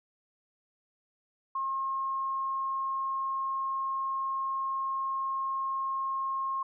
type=tone; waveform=sine; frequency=1074 Hz; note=C6; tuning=45 cents sharp; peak=-29 dBFS; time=1.55-6.63 s; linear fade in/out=5 ms; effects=none